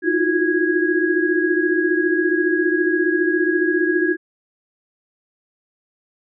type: tone cluster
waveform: sine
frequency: 316 / 348.2 / 362.9 / 1653 Hz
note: D#4 / F4 / F#4 / G#6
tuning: +27 / -5 / -34 / -9 cents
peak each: -21 dBFS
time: 0.02-4.17 s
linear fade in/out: 50 ms
effects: none